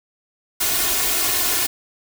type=noise with comb filter; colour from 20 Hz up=white; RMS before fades=-20 dBFS; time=0.6-1.67 s; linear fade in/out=10 ms; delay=2.8 ms; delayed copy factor=+0.9; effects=none